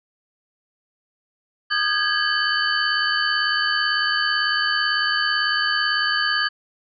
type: tone cluster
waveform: sine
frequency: 1225 / 1585 / 1663 / 3022 / 4546 Hz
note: D#6 / G6 / G#6 / F#7 / C#8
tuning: -27 / +19 / +2 / +36 / +43 cents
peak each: -26 / -27 / -22 / -27 / -25 dBFS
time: 1.7-6.49 s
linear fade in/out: 20 ms
effects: none